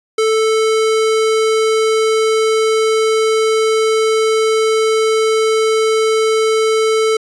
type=tone; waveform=square; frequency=440 Hz; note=A4; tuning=in tune; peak=-12 dBFS; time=0.18-7.17 s; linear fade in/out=5 ms; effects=resampled to 22050 Hz